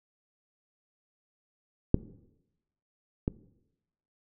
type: clicks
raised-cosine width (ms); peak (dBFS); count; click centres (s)
3; -6 / -14; 2; 1.944 / 3.279
effects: noise-tail reverb RT60 0.9 s tail -19 dB re dry

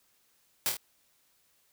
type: noise with echo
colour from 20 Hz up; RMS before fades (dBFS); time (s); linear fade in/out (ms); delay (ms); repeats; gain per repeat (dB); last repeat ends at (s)
white; -28; 0.66-0.69; 0; 26; 3; -4; 0.768
effects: white hiss -69 dBFS RMS until 1.72 s

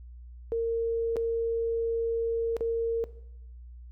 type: tone with dropouts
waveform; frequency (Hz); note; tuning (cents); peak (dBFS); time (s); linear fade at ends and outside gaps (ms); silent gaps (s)
sine; 459.3; A#4; -26; -25; 0.52-3.04; 0; 1.159-1.167 / 2.567-2.608
effects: noise-tail reverb RT60 0.8 s tail -17 dB re dry + added 60 Hz sine -43 dBFS peak until 3.91 s

